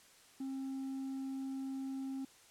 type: tone with hard clipping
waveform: triangle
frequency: 267.7 Hz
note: C4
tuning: 40 cents sharp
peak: -37 dBFS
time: 0.4-2.25 s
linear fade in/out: 5 ms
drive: 1 dB
effects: white hiss -62 dBFS RMS until 2.5 s + low-pass 10000 Hz 12 dB/octave